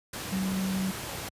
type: tone in noise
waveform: sine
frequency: 190 Hz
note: F#3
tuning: 46 cents sharp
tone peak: -27 dBFS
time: 0.32-0.91 s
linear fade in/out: 5 ms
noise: pink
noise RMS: -36 dBFS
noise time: 0.13-1.29 s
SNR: +6 dB
effects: high-pass 80 Hz 12 dB/octave + resampled to 32000 Hz